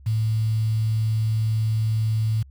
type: tone with quantisation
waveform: sine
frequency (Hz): 110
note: A2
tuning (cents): 0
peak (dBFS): -19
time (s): 0.06-2.43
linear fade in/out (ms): 10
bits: 7
effects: added 68 Hz sine -44 dBFS peak until 2.5 s